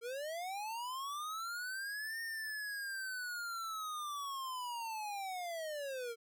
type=linear two-way sweep; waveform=square; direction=up then down; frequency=451.6 to 1838 to 451.6 Hz; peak=-40 dBFS; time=0.01-6.16 s; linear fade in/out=50 ms; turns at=2.21 s; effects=none